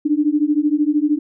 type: beating tone pair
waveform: sine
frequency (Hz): 291.6 / 304.6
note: D4 / D#4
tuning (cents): -12 / -37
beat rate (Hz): 13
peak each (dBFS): -17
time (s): 0.05-1.19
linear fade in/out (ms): 10
effects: none